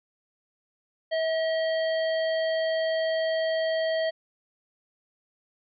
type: harmonic tone with a mistuned harmonic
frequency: 639 Hz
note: D#5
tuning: 46 cents sharp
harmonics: 1 / 3 / 5 / 7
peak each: -24 / -34 / -38 / -41 dBFS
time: 1.11-4.11 s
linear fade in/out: 20 ms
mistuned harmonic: 1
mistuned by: +16 cents
effects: none